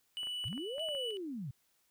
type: tone with tremolo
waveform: triangle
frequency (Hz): 2960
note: F#7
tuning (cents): 0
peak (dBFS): -35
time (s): 0.17-1.17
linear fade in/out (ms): 0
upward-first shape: square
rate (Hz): 1.6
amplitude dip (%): 55
type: clicks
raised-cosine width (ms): 0.5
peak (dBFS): -37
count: 8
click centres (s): 0.232 / 0.271 / 0.441 / 0.529 / 0.578 / 0.782 / 0.887 / 0.95
type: linear two-way sweep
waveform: sine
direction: up then down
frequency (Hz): 84.3 to 660 to 113.7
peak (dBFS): -38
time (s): 0.45-1.51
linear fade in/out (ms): 5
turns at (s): 0.83
effects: white hiss -74 dBFS RMS until 1.9 s